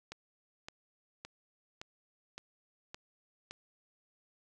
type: click train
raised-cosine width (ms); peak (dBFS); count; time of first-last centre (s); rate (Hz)
0.2; -26; 7; 0.12-3.51; 1.77
effects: none